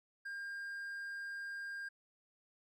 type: tone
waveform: triangle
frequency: 1605 Hz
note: G6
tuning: 40 cents sharp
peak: -39 dBFS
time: 0.25-1.89 s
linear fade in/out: 10 ms
effects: MP3 96 kbps